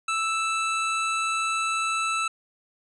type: tone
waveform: 25% pulse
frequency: 1319 Hz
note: E6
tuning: 1 cent sharp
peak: -20 dBFS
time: 0.08-2.28 s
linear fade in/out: 5 ms
effects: resampled to 22050 Hz